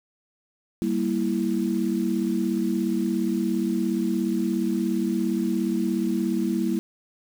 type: chord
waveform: sine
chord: E diminished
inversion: first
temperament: equal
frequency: 196 / 233.1 / 329.6 Hz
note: G3 / Bb3 / E4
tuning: 0 / 0 / 0 cents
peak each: -26 dBFS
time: 0.82-6.79 s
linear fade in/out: 0 ms
effects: 7-bit